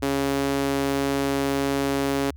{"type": "tone with high-pass filter", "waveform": "sawtooth", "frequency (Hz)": 138.59, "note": "C#3", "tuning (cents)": 0, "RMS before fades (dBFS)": -24, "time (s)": [0.02, 2.31], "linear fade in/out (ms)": 10, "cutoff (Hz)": 310, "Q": 1.8, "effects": ["added 72 Hz sine -39 dBFS peak until 2.36 s"]}